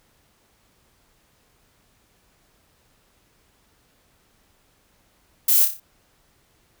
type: noise with echo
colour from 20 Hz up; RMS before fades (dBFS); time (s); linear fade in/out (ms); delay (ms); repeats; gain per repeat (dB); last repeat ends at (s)
violet; -17; 5.48-5.65; 5; 30; 5; -6; 5.8
effects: pink hiss -62 dBFS RMS until 6.8 s